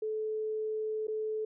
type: tone with dropouts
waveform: sine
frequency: 433.6 Hz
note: A4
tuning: 25 cents flat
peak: -31 dBFS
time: 0.02-1.45 s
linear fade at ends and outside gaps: 5 ms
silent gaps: 1.071-1.081 s
effects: none